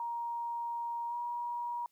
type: tone with pitch glide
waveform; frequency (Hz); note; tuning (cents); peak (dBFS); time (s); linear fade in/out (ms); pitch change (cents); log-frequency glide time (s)
sine; 940 to 955.3; A#5 to A#5; +14 to +42; -34; 0-1.86; 2; +28; 1.08-1.15
effects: white hiss -75 dBFS RMS until 1.91 s